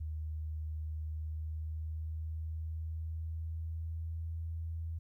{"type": "tone with pitch glide", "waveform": "sine", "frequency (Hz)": [77.78, 81.79], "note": ["D#2", "E2"], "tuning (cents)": [0, -13], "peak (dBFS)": -36, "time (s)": [0, 4.99], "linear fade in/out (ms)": 10, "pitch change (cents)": 87, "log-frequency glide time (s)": [1.01, 4.32], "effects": ["13-bit"]}